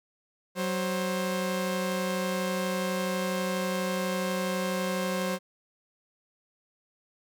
sawtooth tone pair together, 187.38 / 530 Hz, F#3 / C5, +22 / +22 cents, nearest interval octave + tritone, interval 1800 cents, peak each -26 / -27 dBFS, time 0.55-5.39 s, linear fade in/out 50 ms, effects none

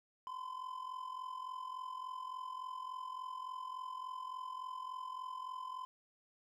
triangle tone with amplitude modulation, 1022 Hz, C6, 41 cents flat, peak -37 dBFS, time 0.27-5.85 s, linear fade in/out 0 ms, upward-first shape sine, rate 43.5 Hz, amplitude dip 70%, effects none

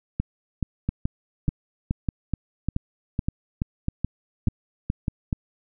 two click trains, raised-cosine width 5 ms, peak -11 / -11 dBFS, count 8 / 13, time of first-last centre 0.89-5.082 / 0.2-5.328 s, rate 1.67 / 2.34 Hz, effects none

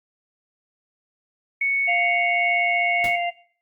sine tone with pitch glide, 2217 to 2203 Hz, C#7 to C#7, 0 to -11 cents, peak -19 dBFS, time 1.61-3.16 s, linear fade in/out 5 ms, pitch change -11 cents, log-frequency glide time 2.05-2.73 s
harmonic tone, 696 Hz, F5, 6 cents flat, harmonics 1 / 3 / 4, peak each -23 / -29 / -30 dBFS, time 1.87-3.31 s, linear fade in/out 20 ms
pink noise with exponential decay, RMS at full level -30 dBFS, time 3.04-3.21 s, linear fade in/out 2 ms, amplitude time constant 35 ms
effects noise-tail reverb RT60 0.5 s tail -18 dB re dry + Opus 48 kbps

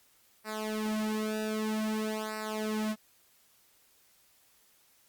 sawtooth tone with flanger, 216.1 Hz, A3, 31 cents flat, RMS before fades -33 dBFS, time 0.44-2.96 s, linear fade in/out 50 ms, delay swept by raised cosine 0.3 to 3.7 ms, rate 0.52 Hz, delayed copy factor -1, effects white hiss -65 dBFS RMS until 5.08 s + Opus 48 kbps

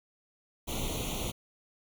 pink noise with comb filter, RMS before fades -34 dBFS, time 0.67-1.32 s, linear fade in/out 20 ms, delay 0.3 ms, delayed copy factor +1, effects none

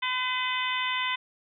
harmonic tone, 507 Hz, B4, 45 cents sharp, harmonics 2 / 3 / 4 / 5 / 6 / 7, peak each -31 / -37 / -31 / -35 / -34 / -35 dBFS, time 0.02-1.16 s, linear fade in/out 10 ms, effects none

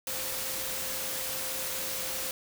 sine tone in noise, 523.3 Hz, C5, in tune, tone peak -44 dBFS, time 0.07-2.31 s, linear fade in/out 2 ms, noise white, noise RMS -34 dBFS, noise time 0.07-2.31 s, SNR -13 dB, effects none

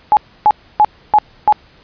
sine tone bursts, 845 Hz, G#5, 30 cents sharp, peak -5 dBFS, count 5, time 0.12-1.525 s, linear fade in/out 0 ms, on 49 ms, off 290 ms, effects pink hiss -47 dBFS RMS until 1.83 s + resampled to 11025 Hz

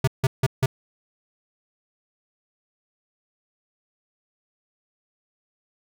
square tone bursts, 131.7 Hz, C3, 12 cents sharp, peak -17 dBFS, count 4, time 0.04-0.66 s, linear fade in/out 5 ms, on 35 ms, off 160 ms, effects none

